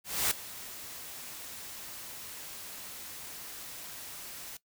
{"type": "noise with ADSR envelope", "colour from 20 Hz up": "white", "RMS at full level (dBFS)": -27, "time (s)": [0.04, 4.57], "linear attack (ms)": 270, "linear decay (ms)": 6, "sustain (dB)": -17, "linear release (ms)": 4, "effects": ["noise-tail reverb RT60 0.1 s tail -18 dB re dry"]}